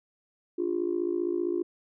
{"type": "tone with amplitude modulation", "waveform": "sine", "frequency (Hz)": 349.2, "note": "F4", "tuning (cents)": 0, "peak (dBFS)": -21, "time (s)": [0.58, 1.63], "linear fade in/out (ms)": 10, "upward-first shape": "sine", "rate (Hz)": 55.3, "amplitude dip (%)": 95, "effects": ["tanh soft clip ceiling -18 dBFS"]}